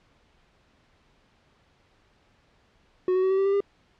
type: tone with pitch steps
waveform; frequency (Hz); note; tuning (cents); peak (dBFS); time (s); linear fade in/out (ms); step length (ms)
triangle; 367.5 / 372.8 / 378.3 / 383.8 / 389.4 / 395 / 400.8; F#4 / F#4 / F#4 / G4 / G4 / G4 / G4; -12 / +13 / +38 / -37 / -12 / +13 / +38; -18; 3.08-3.605; 2; 75
effects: pink hiss -63 dBFS RMS until 3.99 s + low-pass 4000 Hz 12 dB/octave